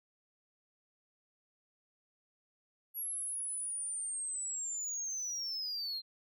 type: linear sweep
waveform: sine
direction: down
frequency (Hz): 11450 to 4128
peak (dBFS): -33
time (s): 2.94-6.02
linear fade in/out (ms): 50
effects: tanh soft clip ceiling -35 dBFS